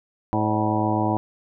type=harmonic tone with a mistuned harmonic; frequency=107.7 Hz; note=A2; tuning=37 cents flat; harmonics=1 / 2 / 3 / 4 / 5 / 6 / 7 / 8 / 9; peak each=-26 / -27 / -25 / -35 / -32 / -31 / -27 / -31 / -28 dBFS; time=0.33-1.17 s; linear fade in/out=0 ms; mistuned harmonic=6; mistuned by=-65 cents; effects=none